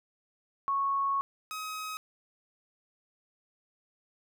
sine / sawtooth tone pair in turn, 1104 / 1267.4 Hz, C#6 / D#6, -7 / +32 cents, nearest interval major second, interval 239 cents, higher second, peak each -26 / -32 dBFS, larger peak first, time 0.68-1.21 / 1.51-1.97 s, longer first, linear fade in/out 0 ms, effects none

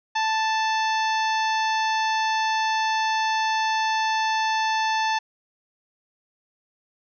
harmonic tone, 880 Hz, A5, in tune, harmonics 1 / 2 / 3 / 4 / 5 / 6 / 7, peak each -22 / -28 / -32 / -34 / -36 / -38 / -39 dBFS, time 0.15-5.19 s, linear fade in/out 10 ms, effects none

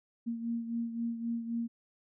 sine beating tone pair, 231.8 / 235.6 Hz, A#3 / A#3, -10 / +19 cents, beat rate 3.8 Hz, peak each -33 / -40 dBFS, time 0.26-1.68 s, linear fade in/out 20 ms, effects none

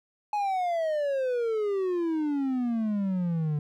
triangle exponential sweep, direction down, 847 to 146 Hz, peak -23 dBFS, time 0.33-3.59 s, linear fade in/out 2 ms, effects none

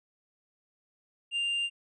triangle tone, 2794 Hz, F7, in tune, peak -26 dBFS, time 1.31-1.7 s, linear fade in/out 50 ms, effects resampled to 24000 Hz

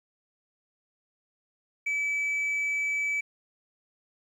sine tone, 2299 Hz, D7, 37 cents flat, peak -23 dBFS, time 1.86-3.21 s, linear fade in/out 10 ms, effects tanh soft clip ceiling -25 dBFS + 10-bit

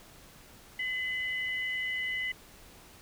sine tone pair together, 2022 / 2960 Hz, B6 / F#7, +40 / 0 cents, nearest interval perfect fifth, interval 660 cents, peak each -31 / -39 dBFS, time 0.79-2.32 s, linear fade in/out 5 ms, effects pink hiss -54 dBFS RMS until 3.01 s

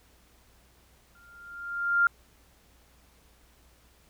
sine tone with exponential growth, 1396.9 Hz, F6, in tune, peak -17 dBFS, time 1.15-2.07 s, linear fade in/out 2 ms, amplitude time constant 200 ms, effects added 60 Hz sine -62 dBFS peak until 4.09 s + pink hiss -62 dBFS RMS until 4.09 s

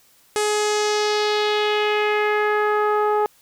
sawtooth tone with low-pass filter sweep, 420.8 Hz, G#4, 23 cents sharp, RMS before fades -20 dBFS, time 0.36-3.26 s, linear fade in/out 0 ms, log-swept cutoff 8900 to 1000 Hz, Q 2.2, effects white hiss -56 dBFS RMS until 3.41 s

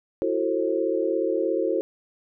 sine chord, F# half-diminished seventh, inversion third, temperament just, 333 / 370 / 444 / 532.8 Hz, E4 / F#4 / A4 / C5, +18 / 0 / +16 / +31 cents, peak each -27 dBFS, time 0.22-1.81 s, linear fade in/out 0 ms, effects none

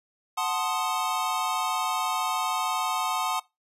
square chord, F# diminished seventh, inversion none, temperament equal, 740 / 880 / 1046.5 / 1244.5 Hz, F#5 / A5 / C6 / Eb6, 0 / 0 / 0 / 0 cents, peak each -32 dBFS, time 0.37-3.4 s, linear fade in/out 10 ms, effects noise-tail reverb RT60 0.2 s tail -20 dB re dry + resampled to 32000 Hz

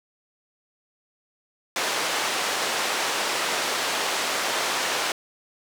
pink band-pass noise, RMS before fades -26 dBFS, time 1.76-5.12 s, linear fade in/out 2 ms, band 560 to 7300 Hz, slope 12 dB/octave, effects none

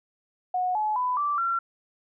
sine tone with pitch steps, 731 / 854.4 / 998.6 / 1167.1 / 1364.1 Hz, F#5 / G#5 / B5 / D6 / F6, -21 / +49 / +19 / -11 / -41 cents, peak -23 dBFS, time 0.54-1.59 s, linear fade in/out 5 ms, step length 210 ms, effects none

